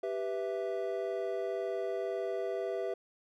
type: chord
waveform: triangle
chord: E minor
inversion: first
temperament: equal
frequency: 392 / 493.9 / 659.3 Hz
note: G4 / B4 / E5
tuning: 0 / 0 / 0 cents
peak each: -34 / -36 / -35 dBFS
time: 0.03-2.94 s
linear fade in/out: 5 ms
effects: none